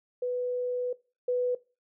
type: tone pair in turn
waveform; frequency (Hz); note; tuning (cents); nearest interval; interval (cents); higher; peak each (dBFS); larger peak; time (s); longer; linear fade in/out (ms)
sine; 495.2 / 495.2; B4 / B4; +5 / +5; unison; 0; neither; -27 / -24; second; 0.22-0.93 / 1.28-1.55; first; 5
effects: noise-tail reverb RT60 0.3 s tail -20 dB re dry